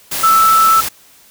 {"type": "tone in noise", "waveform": "sine", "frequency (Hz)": 1318.5, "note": "E6", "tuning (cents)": 0, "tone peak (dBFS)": -7, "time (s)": [0.23, 0.81], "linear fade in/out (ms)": 10, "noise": "white", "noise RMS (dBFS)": -20, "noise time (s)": [0.11, 0.89], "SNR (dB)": 10, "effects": ["white hiss -46 dBFS RMS until 1.3 s"]}